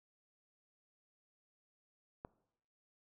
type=click; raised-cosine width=1 ms; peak=-30 dBFS; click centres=2.249 s; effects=noise-tail reverb RT60 0.8 s tail -21 dB re dry